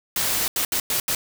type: noise bursts at uneven times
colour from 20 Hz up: white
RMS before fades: -23 dBFS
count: 5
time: 0.16-0.48 / 0.56-0.65 / 0.72-0.8 / 0.9-1 / 1.08-1.15 s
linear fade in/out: 2 ms
effects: none